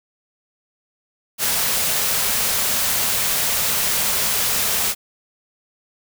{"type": "band-stop noise", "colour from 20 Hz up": "white", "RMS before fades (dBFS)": -20, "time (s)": [1.38, 4.95], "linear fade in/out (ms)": 50, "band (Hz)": [260, 370], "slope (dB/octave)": 96, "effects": []}